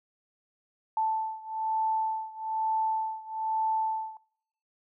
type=beating tone pair; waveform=sine; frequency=880 / 881.1 Hz; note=A5 / A5; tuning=0 / +2 cents; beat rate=1.1 Hz; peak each=-29 / -31 dBFS; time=0.97-4.17 s; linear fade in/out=2 ms; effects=noise-tail reverb RT60 0.7 s tail -23 dB re dry